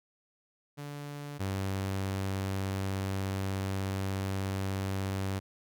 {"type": "tone pair in turn", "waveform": "sawtooth", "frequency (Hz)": [144.8, 96.64], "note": ["D3", "G2"], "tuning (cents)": [-24, -24], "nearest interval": "perfect fifth", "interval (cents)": 700, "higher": "first", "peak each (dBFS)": [-35, -27], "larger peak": "second", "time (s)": [[0.77, 1.39], [1.39, 5.4]], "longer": "second", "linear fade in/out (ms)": 20, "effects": []}